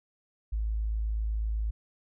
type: tone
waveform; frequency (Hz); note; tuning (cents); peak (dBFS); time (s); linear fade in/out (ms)
sine; 54; A1; -32; -27; 0.52-1.71; 10
effects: none